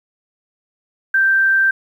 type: tone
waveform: sine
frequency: 1568 Hz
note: G6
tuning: in tune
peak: -11 dBFS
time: 1.14-1.71 s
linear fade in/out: 5 ms
effects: 8-bit